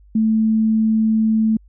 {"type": "tone", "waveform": "sine", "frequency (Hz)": 220, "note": "A3", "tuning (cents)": 0, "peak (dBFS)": -13, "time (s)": [0.15, 1.57], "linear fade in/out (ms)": 5, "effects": ["added 50 Hz sine -45 dBFS peak until 1.68 s"]}